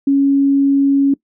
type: tone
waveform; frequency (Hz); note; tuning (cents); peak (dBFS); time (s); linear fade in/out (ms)
sine; 277.2; C#4; 0; -9; 0.07-1.14; 5
effects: noise-tail reverb RT60 0.1 s tail -21 dB re dry